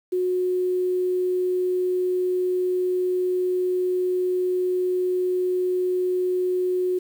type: tone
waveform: sine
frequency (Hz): 365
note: F#4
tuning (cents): -24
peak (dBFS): -20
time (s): 0.12-6.99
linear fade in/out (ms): 10
effects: 8-bit